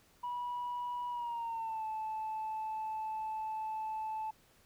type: tone with pitch glide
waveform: sine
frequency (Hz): 974 to 872.8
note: B5 to A5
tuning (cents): -24 to -14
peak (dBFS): -34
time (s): 0.23-4.31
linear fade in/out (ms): 10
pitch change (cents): -190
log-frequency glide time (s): 1.09-1.85
effects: tanh soft clip ceiling -33 dBFS + pink hiss -66 dBFS RMS until 4.65 s